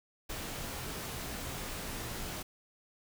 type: noise with comb filter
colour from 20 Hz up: pink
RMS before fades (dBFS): -40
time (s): 0.29-2.43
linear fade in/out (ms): 10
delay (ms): 20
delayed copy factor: -0.5
effects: none